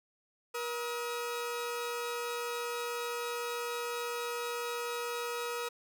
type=tone pair together; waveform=sawtooth; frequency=477.3 / 1274.2 Hz; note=A#4 / D#6; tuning=+41 / +41 cents; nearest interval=octave + perfect fourth; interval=1700 cents; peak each=-32 / -36 dBFS; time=0.54-5.69 s; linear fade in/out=10 ms; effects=none